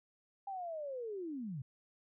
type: linear sweep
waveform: sine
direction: down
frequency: 803 to 120.6 Hz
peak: -39 dBFS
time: 0.47-1.62 s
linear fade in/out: 5 ms
effects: none